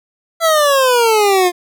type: exponential sweep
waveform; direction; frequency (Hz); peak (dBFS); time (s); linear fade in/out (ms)
25% pulse; down; 673 to 349.2; -6; 0.4-1.52; 50
effects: none